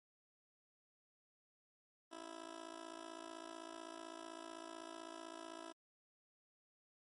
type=tone with amplitude modulation; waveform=15% pulse; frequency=329.6 Hz; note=E4; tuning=in tune; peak=-39 dBFS; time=2.11-5.73 s; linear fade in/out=20 ms; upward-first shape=sine; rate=55.8 Hz; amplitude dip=90%; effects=MP3 48 kbps